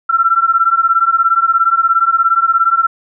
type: beating tone pair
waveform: sine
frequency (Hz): 1343 / 1360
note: E6 / F6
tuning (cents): +32 / -46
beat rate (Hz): 17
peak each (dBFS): -12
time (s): 0.09-2.87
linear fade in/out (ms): 10
effects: none